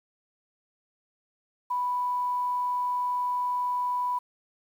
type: tone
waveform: sine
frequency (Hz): 987.8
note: B5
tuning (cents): 0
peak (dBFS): -25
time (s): 1.7-4.19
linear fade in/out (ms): 10
effects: 9-bit